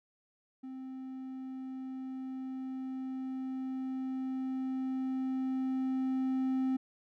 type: tone with level ramp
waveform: triangle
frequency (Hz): 261.6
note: C4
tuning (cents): 0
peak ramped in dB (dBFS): -39 to -26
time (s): 0.63-6.77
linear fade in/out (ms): 10
effects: none